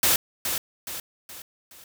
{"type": "noise with echo", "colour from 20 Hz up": "white", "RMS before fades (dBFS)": -20, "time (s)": [0.03, 0.16], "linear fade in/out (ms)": 2, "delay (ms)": 420, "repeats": 4, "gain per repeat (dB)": -7, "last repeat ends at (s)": 1.84, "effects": []}